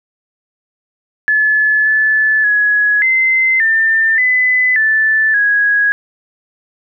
sine tone with pitch steps, 1721 / 1736 / 1680 / 2066 / 1793 / 2009 / 1755 / 1660 Hz, A6 / A6 / G#6 / C7 / A6 / B6 / A6 / G#6, -39 / -24 / +19 / -22 / +32 / +29 / -5 / -1 cents, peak -9 dBFS, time 1.28-5.92 s, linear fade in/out 0 ms, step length 580 ms, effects none

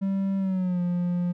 triangle tone with pitch glide, 194.5 to 176.31 Hz, G3 to F3, -13 to +17 cents, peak -21 dBFS, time 0.01-1.33 s, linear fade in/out 20 ms, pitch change -170 cents, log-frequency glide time 0.38-0.81 s, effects none

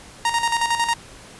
sawtooth tone with tremolo, 932.3 Hz, A#5, in tune, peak -13 dBFS, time 0.25-0.94 s, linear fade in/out 2 ms, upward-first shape square, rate 11 Hz, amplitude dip 60%, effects pink hiss -43 dBFS RMS until 1.39 s + resampled to 24000 Hz

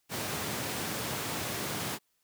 pink high-pass noise, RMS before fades -35 dBFS, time 0.09-1.99 s, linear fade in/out 50 ms, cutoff 100 Hz, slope 24 dB/octave, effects white hiss -75 dBFS RMS until 2.23 s

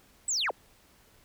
sine linear sweep, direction down, 8170 to 305.1 Hz, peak -25 dBFS, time 0.28-0.51 s, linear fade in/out 5 ms, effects tanh soft clip ceiling -23 dBFS + pink hiss -61 dBFS RMS until 1.24 s

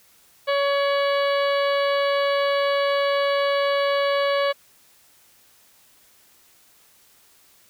harmonic tone with a mistuned harmonic, 562 Hz, C#5, 24 cents sharp, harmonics 1 / 2 / 3 / 4 / 5 / 6 / 7 / 8, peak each -20 / -26 / -30 / -32 / -34 / -36 / -37 / -38 dBFS, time 0.47-4.53 s, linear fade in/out 20 ms, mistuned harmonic 5, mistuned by +64 cents, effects white hiss -56 dBFS RMS until 7.69 s

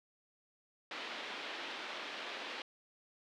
white band-pass noise, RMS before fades -44 dBFS, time 0.91-2.62 s, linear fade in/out 2 ms, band 260 to 3600 Hz, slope 24 dB/octave, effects none

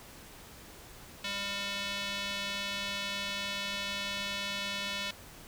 square tone with band-pass filter, 200 Hz, G3, 35 cents sharp, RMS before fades -36 dBFS, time 1.24-5.11 s, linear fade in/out 5 ms, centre 3300 Hz, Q 1.7, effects pink hiss -51 dBFS RMS until 5.47 s

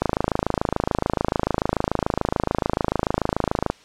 click train, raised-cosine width 1 ms, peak -5 dBFS, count 100, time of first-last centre 0.02-3.7 s, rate 26.9 Hz, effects white hiss -50 dBFS RMS until 3.84 s + low-pass 5000 Hz 12 dB/octave

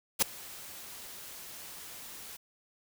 white noise with ADSR envelope, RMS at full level -22 dBFS, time 0.19-2.37 s, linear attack 33 ms, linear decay 3 ms, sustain -24 dB, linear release 11 ms, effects none

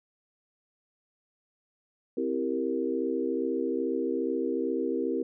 sine chord, C dominant seventh, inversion none, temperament equal, 261.6 / 329.6 / 392 / 466.2 Hz, C4 / E4 / G4 / Bb4, 0 / 0 / 0 / 0 cents, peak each -32 dBFS, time 2.17-5.23 s, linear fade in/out 5 ms, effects none

